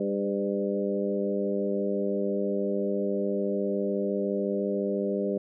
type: harmonic tone with a mistuned harmonic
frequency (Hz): 99.8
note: G2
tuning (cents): +32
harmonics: 2 / 3 / 4 / 5 / 6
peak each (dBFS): -30 / -35 / -30 / -32 / -34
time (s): 0-5.38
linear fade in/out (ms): 5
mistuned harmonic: 5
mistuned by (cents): +20
effects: none